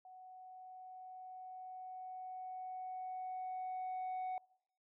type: tone with level ramp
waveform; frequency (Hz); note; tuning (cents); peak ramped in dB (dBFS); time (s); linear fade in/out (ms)
sine; 743; F#5; +7; -53 to -35; 0.05-4.38; 2
effects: noise-tail reverb RT60 0.8 s tail -26 dB re dry + tanh soft clip ceiling -37 dBFS